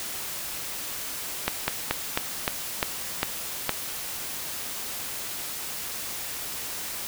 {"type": "slowing click train", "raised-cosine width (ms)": 0.3, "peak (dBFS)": -6, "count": 8, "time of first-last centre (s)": [1.48, 3.693], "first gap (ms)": 200, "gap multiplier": 1.15, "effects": ["white hiss -34 dBFS RMS until 7.07 s"]}